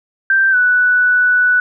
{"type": "tone with pitch glide", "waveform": "sine", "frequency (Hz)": [1568, 1482.6], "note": ["G6", "F#6"], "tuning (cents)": [0, 3], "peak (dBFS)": -9, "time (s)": [0.3, 1.6], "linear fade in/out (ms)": 2, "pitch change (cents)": -97, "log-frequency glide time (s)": [0.51, 0.56], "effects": []}